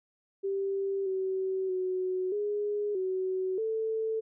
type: tone with pitch steps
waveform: sine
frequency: 391.8 / 379.4 / 370.3 / 413.9 / 374.6 / 442.7 Hz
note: G4 / F#4 / F#4 / G#4 / F#4 / A4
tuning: -1 / +43 / +1 / -6 / +21 / +11 cents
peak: -28 dBFS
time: 0.43-4.21 s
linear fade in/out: 20 ms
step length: 630 ms
effects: none